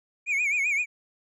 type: tone with vibrato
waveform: triangle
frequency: 2324 Hz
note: D7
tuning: 19 cents flat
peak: -21 dBFS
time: 0.26-0.86 s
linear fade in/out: 50 ms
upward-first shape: sine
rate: 7.7 Hz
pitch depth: 120 cents each way
effects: resampled to 24000 Hz